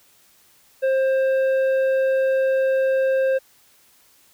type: tone with tanh clipping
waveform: sine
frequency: 530 Hz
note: C5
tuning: 22 cents sharp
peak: -18 dBFS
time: 0.82-3.39 s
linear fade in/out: 20 ms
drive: 8 dB
effects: white hiss -56 dBFS RMS until 4.33 s